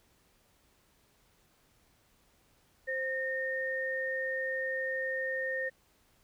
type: tone pair together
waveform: sine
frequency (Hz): 524 / 1836.3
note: C5 / A#6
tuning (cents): +2 / -27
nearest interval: octave + minor seventh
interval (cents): 2171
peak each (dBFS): -35 / -33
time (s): 2.87-5.7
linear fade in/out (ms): 20
effects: pink hiss -68 dBFS RMS until 6.23 s